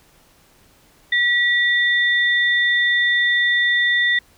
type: tone pair together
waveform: sine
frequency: 1936 / 3582 Hz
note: B6 / A7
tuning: -35 / +30 cents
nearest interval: major seventh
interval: 1065 cents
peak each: -15 / -22 dBFS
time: 1.12-4.19 s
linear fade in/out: 5 ms
effects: pink hiss -54 dBFS RMS until 4.37 s